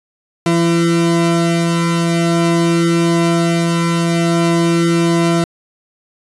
40% pulse tone pair together, 168.8 / 337.1 Hz, E3 / E4, +41 / +39 cents, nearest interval octave, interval 1198 cents, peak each -13 / -15 dBFS, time 0.46-5.44 s, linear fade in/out 2 ms, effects resampled to 24000 Hz

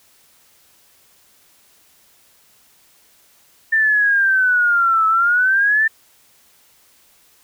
sine exponential two-way sweep, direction down then up, 1795 to 1300 to 1795 Hz, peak -12 dBFS, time 3.72-5.88 s, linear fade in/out 10 ms, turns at 5.07 s, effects white hiss -54 dBFS RMS until 7.43 s

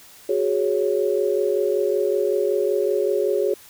sine chord, F# suspended second, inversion none, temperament equal, 370 / 415.3 / 554.4 Hz, F#4 / G#4 / C#5, 0 / 0 / 0 cents, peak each -23 / -21 / -24 dBFS, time 0.29-3.54 s, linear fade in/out 5 ms, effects white hiss -47 dBFS RMS until 3.69 s

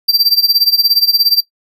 square tone with tremolo, 4699 Hz, D8, in tune, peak -6 dBFS, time 0.08-1.41 s, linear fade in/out 10 ms, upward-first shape sine, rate 17 Hz, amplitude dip 85%, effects noise-tail reverb RT60 0.1 s tail -17 dB re dry

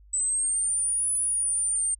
sine exponential two-way sweep, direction up then down, 7970 to 9956 to 8700 Hz, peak -23 dBFS, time 0.13-1.95 s, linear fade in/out 10 ms, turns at 1.13 s, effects added 50 Hz sine -50 dBFS peak until 1.99 s

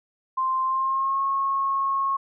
sine tone with pitch glide, 1046.5 to 1090.9 Hz, C6 to C#6, 0 to -28 cents, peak -21 dBFS, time 0.37-2.17 s, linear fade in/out 10 ms, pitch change +72 cents, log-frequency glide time 0.63-1.22 s, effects none

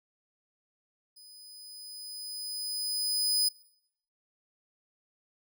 sawtooth tone with level ramp, 5000 Hz, D#8, 8 cents sharp, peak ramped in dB -48 to -20 dBFS, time 1.16-3.49 s, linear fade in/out 10 ms, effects noise-tail reverb RT60 0.7 s tail -21 dB re dry

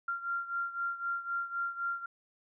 sine beating tone pair, 1383 / 1386.9 Hz, F6 / F6, -17 / -12 cents, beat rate 3.9 Hz, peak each -34 / -38 dBFS, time 0.08-2.06 s, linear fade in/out 5 ms, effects none

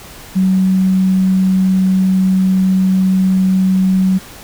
sine tone, 188.2 Hz, F#3, 30 cents sharp, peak -9 dBFS, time 0.35-4.19 s, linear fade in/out 20 ms, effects pink hiss -35 dBFS RMS until 4.43 s

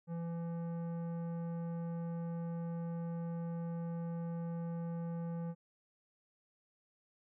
triangle tone with tanh clipping, 168.4 Hz, E3, 37 cents sharp, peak -39 dBFS, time 0.07-5.55 s, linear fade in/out 50 ms, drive 17 dB, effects none

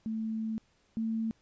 sine tone pair in turn, 221 / 223.7 Hz, A3 / A3, +8 / +29 cents, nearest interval unison, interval 21 cents, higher second, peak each -31 / -29 dBFS, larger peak second, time 0.06-0.58 / 0.97-1.31 s, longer first, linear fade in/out 0 ms, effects pink hiss -69 dBFS RMS until 1.41 s + resampled to 16000 Hz

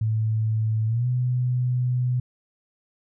sine tone with pitch glide, 110 to 124.91 Hz, A2 to B2, 0 to +20 cents, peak -20 dBFS, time 0.01-2.2 s, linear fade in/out 5 ms, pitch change +220 cents, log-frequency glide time 0.87-1.07 s, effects none

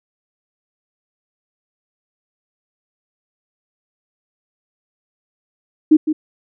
sine tone with echo, 309 Hz, D#4, 12 cents flat, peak -5 dBFS, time 5.91-5.97 s, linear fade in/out 10 ms, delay 160 ms, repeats 1, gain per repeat -9 dB, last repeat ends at 6.13 s, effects none

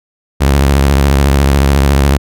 sawtooth tone with vibrato, 69.3 Hz, C#2, in tune, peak -3 dBFS, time 0.4-2.18 s, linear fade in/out 20 ms, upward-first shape sine, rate 14 Hz, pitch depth 98 cents each way, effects none

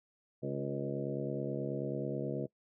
harmonic tone with a mistuned harmonic, 69.3 Hz, C#2, in tune, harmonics 2 / 3 / 4 / 5 / 6 / 7 / 8 / 9, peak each -39 / -42 / -42 / -41 / -46 / -41 / -47 / -44 dBFS, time 0.42-2.47 s, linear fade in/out 20 ms, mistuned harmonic 5, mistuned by +39 cents, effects noise-tail reverb RT60 0.1 s tail -22 dB re dry

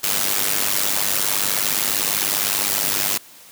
white noise with amplitude modulation, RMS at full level -17 dBFS, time 0.03-3.18 s, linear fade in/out 10 ms, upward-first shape sine, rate 99.7 Hz, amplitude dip 85%, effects white hiss -45 dBFS RMS until 3.51 s + high-pass 100 Hz 12 dB/octave

